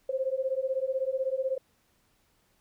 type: beating tone pair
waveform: sine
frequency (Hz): 519 / 535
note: C5 / C5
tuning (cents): -14 / +38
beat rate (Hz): 16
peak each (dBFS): -30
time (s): 0.09-1.58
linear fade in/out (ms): 5
effects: pink hiss -69 dBFS RMS until 2.6 s